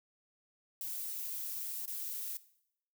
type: noise with dropouts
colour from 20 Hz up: violet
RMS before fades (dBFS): -40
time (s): 0.81-2.37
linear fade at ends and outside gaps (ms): 1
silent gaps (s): 1.856-1.878
effects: noise-tail reverb RT60 0.7 s tail -17 dB re dry